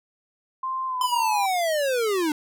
sine tone with pitch glide, 1046.5 to 982.1 Hz, C6 to B5, 0 to -10 cents, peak -25 dBFS, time 0.63-1.46 s, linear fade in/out 5 ms, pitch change -110 cents, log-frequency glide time 0.87-1.05 s
square linear sweep, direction down, 1029 to 291.7 Hz, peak -22 dBFS, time 1.01-2.32 s, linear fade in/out 2 ms
effects none

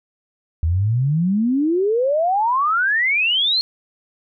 sine exponential sweep, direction up, 77.2 to 4322 Hz, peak -15 dBFS, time 0.63-3.61 s, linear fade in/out 0 ms, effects none

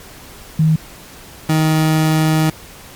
sine / 30% pulse tone pair in turn, 157.8 / 157.06 Hz, D#3 / D#3, +25 / +17 cents, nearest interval unison, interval 8 cents, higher first, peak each -9 dBFS, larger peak neither, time 0.59-0.76 / 1.49-2.5 s, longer second, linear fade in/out 5 ms, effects pink hiss -38 dBFS RMS until 2.95 s + MP3 96 kbps

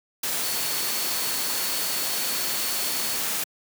sine tone in noise, 4422 Hz, C#8, 5 cents flat, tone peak -34 dBFS, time 0.43-3.17 s, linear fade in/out 5 ms, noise white, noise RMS -27 dBFS, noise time 0.23-3.44 s, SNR -10 dB, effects high-pass 150 Hz 12 dB/octave

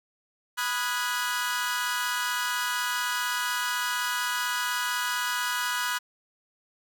sawtooth chord, G# minor seventh, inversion first, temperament equal with one note detuned, 987.8 / 1244.5 / 1463.8 / 1661.2 Hz, B5 / D#6 / F#6 / G#6, 0 / 0 / -19 / 0 cents, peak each -28 / -31 / -27 / -30 dBFS, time 0.57-5.99 s, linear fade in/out 20 ms, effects none

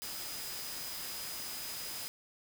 sine tone in noise, 4986 Hz, D#8, 3 cents sharp, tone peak -46 dBFS, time 0.02-2.08 s, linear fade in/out 0 ms, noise white, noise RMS -42 dBFS, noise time 0.02-2.08 s, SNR -7 dB, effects none

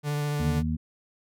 45% pulse tone with vibrato, 146.83 Hz, D3, in tune, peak -26 dBFS, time 0.03-0.63 s, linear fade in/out 50 ms, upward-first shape sine, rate 14 Hz, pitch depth 12 cents each way
harmonic tone, 78.2 Hz, D#2, 9 cents sharp, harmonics 1 / 2 / 3, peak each -29 / -30 / -29 dBFS, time 0.39-0.77 s, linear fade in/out 20 ms
effects none

